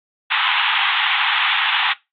white band-pass noise, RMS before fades -18 dBFS, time 0.3-1.94 s, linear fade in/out 20 ms, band 790 to 3600 Hz, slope 96 dB/octave, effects noise-tail reverb RT60 0.2 s tail -19 dB re dry + AAC 64 kbps

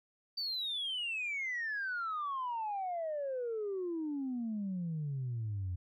sine exponential sweep, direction down, 4646 to 87.31 Hz, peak -33 dBFS, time 0.37-5.76 s, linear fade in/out 10 ms, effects tanh soft clip ceiling -31 dBFS

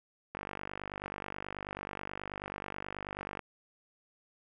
click train, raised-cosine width 0.5 ms, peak -23 dBFS, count 151, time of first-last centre 0.35-3.393 s, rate 49.3 Hz, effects none

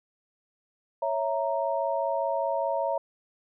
sine chord, A# diminished, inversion first, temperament equal, 554.4 / 659.3 / 932.3 Hz, C#5 / E5 / A#5, 0 / 0 / 0 cents, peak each -29 / -29 / -30 dBFS, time 1.02-2.98 s, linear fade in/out 5 ms, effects none

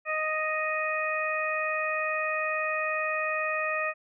harmonic tone, 622.3 Hz, D#5, in tune, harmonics 1 / 2 / 3 / 4, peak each -32 / -32 / -32 / -32 dBFS, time 0.05-3.94 s, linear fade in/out 50 ms, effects none

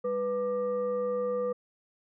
sine tone with frequency modulation, 493.9 Hz, B4, in tune, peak -27 dBFS, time 0.04-1.53 s, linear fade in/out 10 ms, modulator 694 Hz, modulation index 0.47, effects none

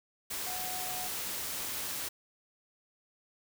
sine tone in noise, 735 Hz, F#5, 12 cents flat, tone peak -41 dBFS, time 0.46-1.08 s, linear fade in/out 10 ms, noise white, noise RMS -37 dBFS, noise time 0.3-2.09 s, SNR -7 dB, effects none

